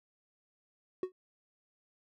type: tone with exponential decay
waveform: triangle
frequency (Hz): 370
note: F#4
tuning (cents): 0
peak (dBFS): -25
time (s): 1.03-1.12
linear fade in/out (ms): 2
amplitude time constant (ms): 19
effects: none